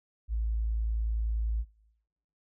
sine tone, 55.2 Hz, A1, 6 cents sharp, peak -27 dBFS, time 0.28-1.65 s, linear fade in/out 50 ms, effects noise-tail reverb RT60 0.9 s tail -23 dB re dry

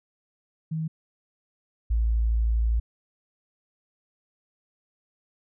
sine tone pair in turn, 159.2 / 56.29 Hz, D#3 / A1, +40 / +40 cents, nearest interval octave + tritone, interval 1800 cents, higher first, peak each -26 / -20 dBFS, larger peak second, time 0.71-0.88 / 1.9-2.8 s, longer second, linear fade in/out 10 ms, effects none

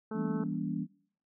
harmonic tone, 217.9 Hz, A3, 17 cents flat, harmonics 1 / 2 / 3 / 4 / 5 / 6 / 7, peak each -36 / -39 / -53 / -47 / -53 / -48 / -53 dBFS, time 0.11-0.44 s, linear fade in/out 5 ms
sine chord, E diminished seventh, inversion none, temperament just, 164.81 / 197.78 / 237.3 / 284.8 Hz, E3 / G3 / Bb3 / Db4, 0 / +16 / +31 / +47 cents, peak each -37 dBFS, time 0.13-0.87 s, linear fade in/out 50 ms
effects noise-tail reverb RT60 0.5 s tail -19 dB re dry

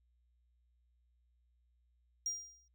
triangle tone with exponential decay, 5700 Hz, F8, 34 cents sharp, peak -31 dBFS, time 2.26-2.68 s, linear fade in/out 2 ms, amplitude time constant 90 ms, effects added 60 Hz sine -70 dBFS peak until 2.74 s

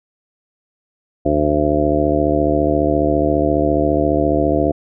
harmonic tone, 74.6 Hz, D2, 28 cents sharp, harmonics 1 / 2 / 3 / 4 / 5 / 6 / 7 / 8 / 9, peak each -23 / -25 / -29 / -18 / -21 / -26 / -21 / -30 / -19 dBFS, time 1.25-4.72 s, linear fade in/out 10 ms, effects none

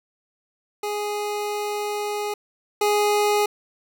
25% pulse tone pair in turn, 415.3 / 415.3 Hz, G#4 / G#4, 0 / 0 cents, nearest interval unison, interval 0 cents, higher neither, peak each -21 / -14 dBFS, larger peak second, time 0.83-2.34 / 2.81-3.46 s, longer first, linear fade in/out 5 ms, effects none

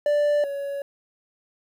triangle tone pair in turn, 587 / 561.4 Hz, D5 / C#5, -1 / +22 cents, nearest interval minor second, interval 77 cents, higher first, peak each -16 / -25 dBFS, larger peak first, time 0.06-0.44 / 0.44-0.82 s, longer neither, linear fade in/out 2 ms, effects 9-bit

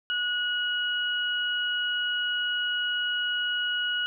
sine tone pair together, 1459 / 2909 Hz, F#6 / F#7, -25 / -30 cents, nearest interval octave, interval 1195 cents, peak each -28 dBFS, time 0.1-4.06 s, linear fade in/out 0 ms, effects none

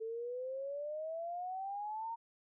sine exponential sweep, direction up, 440 to 930 Hz, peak -38 dBFS, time 0-2.16 s, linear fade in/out 20 ms, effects none

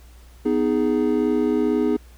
triangle chord, G# minor, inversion first, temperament just, 249.2 / 311.5 / 415.3 Hz, B3 / D#4 / G#4, +16 / +2 / 0 cents, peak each -20 dBFS, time 0.45-1.97 s, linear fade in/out 10 ms, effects added 60 Hz sine -44 dBFS peak until 2.17 s + pink hiss -54 dBFS RMS until 2.17 s

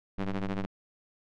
sawtooth ring-modulated tone, 99 Hz, G2, 18 cents sharp, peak -23 dBFS, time 0.18-0.66 s, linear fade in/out 5 ms, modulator 92.3 Hz, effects low-pass 3000 Hz 12 dB/octave

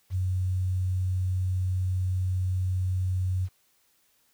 sine tone with quantisation, 92.5 Hz, F#2, in tune, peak -24 dBFS, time 0.1-3.49 s, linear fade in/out 50 ms, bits 9, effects white hiss -67 dBFS RMS until 4.33 s

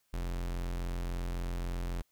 45% pulse tone, 43.65 Hz, F1, in tune, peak -33 dBFS, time 0.13-2.02 s, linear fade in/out 10 ms, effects white hiss -75 dBFS RMS until 2.11 s

